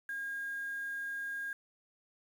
sine tone with quantisation, 1623 Hz, G#6, 40 cents flat, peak -36 dBFS, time 0.09-1.53 s, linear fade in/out 2 ms, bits 9, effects none

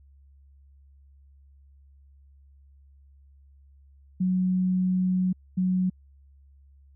sine tone bursts at uneven times, 184.3 Hz, F#3, 7 cents flat, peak -21 dBFS, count 2, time 4.2-5.33 / 5.57-5.9 s, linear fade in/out 10 ms, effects added 69 Hz sine -52 dBFS peak until 6.95 s

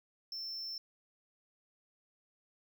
triangle tone, 5350 Hz, E8, 25 cents sharp, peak -38 dBFS, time 0.32-0.78 s, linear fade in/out 2 ms, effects 13-bit

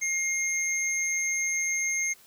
sine tone pair together, 2130 / 6383 Hz, C7 / G8, +30 / +30 cents, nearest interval octave + perfect fifth, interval 1900 cents, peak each -26 dBFS, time 0.01-2.14 s, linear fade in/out 20 ms, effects tanh soft clip ceiling -22 dBFS + white hiss -56 dBFS RMS until 2.26 s

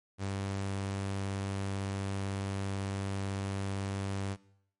sawtooth tone, 98 Hz, G2, in tune, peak -29 dBFS, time 0.18-4.37 s, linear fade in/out 50 ms, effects noise-tail reverb RT60 0.7 s tail -20 dB re dry + MP3 48 kbps

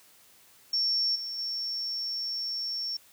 sine tone with level steps, 5460 Hz, F8, 40 cents flat, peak -24 / -33 / -30 dBFS, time 0.73-2.97 s, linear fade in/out 5 ms, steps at 1.15 / 1.38 s, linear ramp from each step 10 ms, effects white hiss -58 dBFS RMS until 3.12 s + high-pass 60 Hz 12 dB/octave

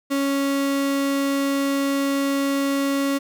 35% pulse tone, 277.2 Hz, C#4, in tune, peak -18 dBFS, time 0.1-3.19 s, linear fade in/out 20 ms, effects none

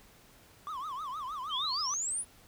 triangle tone with vibrato, 1131 Hz, C#6, 34 cents sharp, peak -34 dBFS, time 0.67-1.94 s, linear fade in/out 0 ms, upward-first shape triangle, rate 6.4 Hz, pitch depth 250 cents each way
sine exponential sweep, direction up, 2970 to 10200 Hz, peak -31 dBFS, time 1.49-2.25 s, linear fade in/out 50 ms
effects pink hiss -59 dBFS RMS until 2.47 s

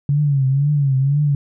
sine tone with vibrato, 140 Hz, C#3, 18 cents sharp, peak -13 dBFS, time 0.09-1.35 s, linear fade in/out 2 ms, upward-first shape triangle, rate 2 Hz, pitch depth 120 cents each way, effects none

